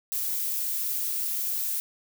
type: noise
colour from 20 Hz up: violet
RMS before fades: -29 dBFS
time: 0.12-1.8 s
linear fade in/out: 0 ms
effects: none